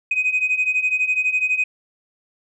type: beating tone pair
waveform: sine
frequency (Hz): 2500 / 2512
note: D#7 / D#7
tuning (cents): +8 / +16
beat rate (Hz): 12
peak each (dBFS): -21 / -18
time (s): 0.11-1.64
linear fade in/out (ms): 5
effects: tanh soft clip ceiling -12 dBFS